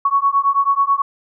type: beating tone pair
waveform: sine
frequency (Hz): 1108.7 / 1117.9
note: C#6 / C#6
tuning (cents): 0 / +14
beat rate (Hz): 9.2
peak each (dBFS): -16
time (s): 0.05-1.02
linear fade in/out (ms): 5
effects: none